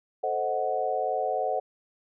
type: chord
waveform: sine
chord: A diminished seventh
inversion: none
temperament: equal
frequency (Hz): 440 / 523.3 / 622.3 / 740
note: A4 / C5 / Eb5 / Gb5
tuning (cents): 0 / 0 / 0 / 0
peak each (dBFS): -33 / -31 / -32 / -28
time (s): 0.23-1.6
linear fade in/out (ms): 10
effects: none